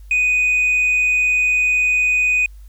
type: tone with tanh clipping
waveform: sine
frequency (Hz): 2489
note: D#7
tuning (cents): 0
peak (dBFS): -14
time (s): 0.11-2.46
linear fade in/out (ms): 2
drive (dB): 1
effects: added 50 Hz sine -36 dBFS peak until 2.68 s + white hiss -59 dBFS RMS until 2.68 s